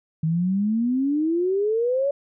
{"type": "exponential sweep", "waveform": "sine", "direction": "up", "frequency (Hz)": [155.56, 574], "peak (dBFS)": -19, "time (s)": [0.23, 2.11], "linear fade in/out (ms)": 5, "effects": []}